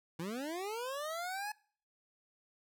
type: linear sweep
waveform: 25% pulse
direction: up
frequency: 155.56 to 856 Hz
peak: -34 dBFS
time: 0.19-1.52 s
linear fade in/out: 5 ms
effects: noise-tail reverb RT60 0.5 s tail -24 dB re dry